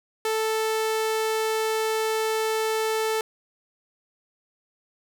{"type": "tone", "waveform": "sawtooth", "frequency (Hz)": 440, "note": "A4", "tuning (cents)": 0, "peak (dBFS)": -19, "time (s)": [0.25, 3.21], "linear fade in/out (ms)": 2, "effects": []}